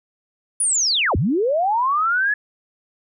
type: linear two-way sweep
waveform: sine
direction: down then up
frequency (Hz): 9956 to 65.41 to 1721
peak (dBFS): -16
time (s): 0.6-2.34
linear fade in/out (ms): 5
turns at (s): 1.16
effects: none